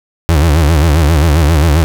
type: tone with vibrato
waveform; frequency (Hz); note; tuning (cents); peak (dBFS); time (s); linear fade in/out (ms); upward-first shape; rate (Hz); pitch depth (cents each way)
35% pulse; 77.78; D#2; 0; -5; 0.29-1.84; 0; sine; 7.5; 160
effects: none